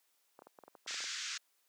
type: clicks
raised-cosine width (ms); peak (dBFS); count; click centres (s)
1; -37; 12; 0.391 / 0.421 / 0.47 / 0.588 / 0.637 / 0.68 / 0.752 / 0.863 / 0.909 / 0.943 / 1.005 / 1.041
type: band-pass noise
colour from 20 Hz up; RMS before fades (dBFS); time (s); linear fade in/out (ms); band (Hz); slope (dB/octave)
white; -41; 0.87-1.38; 10; 1300 to 6900; 48
effects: white hiss -75 dBFS RMS until 1.68 s + high-pass 400 Hz 12 dB/octave